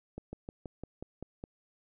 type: slowing click train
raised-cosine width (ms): 2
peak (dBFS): -27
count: 8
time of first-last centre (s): 0.18-1.439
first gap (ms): 150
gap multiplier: 1.06
effects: none